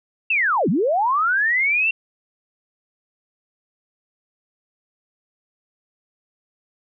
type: linear two-way sweep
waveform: sine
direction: down then up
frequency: 2745 to 147.7 to 2745 Hz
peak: -16 dBFS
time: 0.3-1.91 s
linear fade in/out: 5 ms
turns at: 0.69 s
effects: none